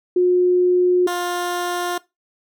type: tone pair in turn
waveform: sine / 15% pulse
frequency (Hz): 360 / 353.2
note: F#4 / F4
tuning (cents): -47 / +20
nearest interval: unison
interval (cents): 33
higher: first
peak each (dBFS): -12 / -15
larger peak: first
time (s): 0.16-1.07 / 1.07-1.98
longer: neither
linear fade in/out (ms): 5
effects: noise-tail reverb RT60 0.2 s tail -19 dB re dry